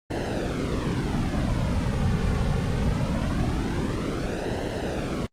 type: noise with flanger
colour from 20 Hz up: brown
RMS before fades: -25 dBFS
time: 0.1-5.27 s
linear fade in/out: 10 ms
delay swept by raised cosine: 0.84 to 3.14 ms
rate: 0.22 Hz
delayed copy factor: -0.95
effects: low-pass 8000 Hz 12 dB/octave + Opus 24 kbps